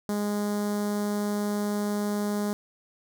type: tone with notch filter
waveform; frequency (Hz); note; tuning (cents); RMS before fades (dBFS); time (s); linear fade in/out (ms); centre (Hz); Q
sawtooth; 206.5; G#3; -10; -28; 0.09-2.53; 0; 2600; 0.64
effects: none